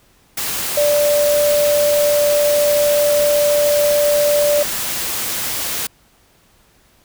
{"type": "tone in noise", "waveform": "sine", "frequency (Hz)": 586, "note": "D5", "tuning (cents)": -4, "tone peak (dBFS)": -12, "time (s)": [0.77, 4.63], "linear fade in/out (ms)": 5, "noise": "white", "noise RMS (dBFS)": -22, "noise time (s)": [0.37, 5.87], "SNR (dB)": 7, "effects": ["pink hiss -54 dBFS RMS until 7.04 s"]}